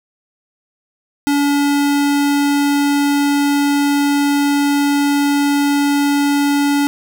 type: tone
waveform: square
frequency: 285.6 Hz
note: D4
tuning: 48 cents flat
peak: -13 dBFS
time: 1.27-6.87 s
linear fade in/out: 0 ms
effects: none